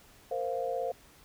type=chord; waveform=sine; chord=Bb suspended second; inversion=none; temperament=equal; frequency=466.2 / 523.3 / 698.5 Hz; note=Bb4 / C5 / F5; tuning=0 / 0 / 0 cents; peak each=-36 / -33 / -35 dBFS; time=0.31-0.92 s; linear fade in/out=5 ms; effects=pink hiss -58 dBFS RMS until 1.24 s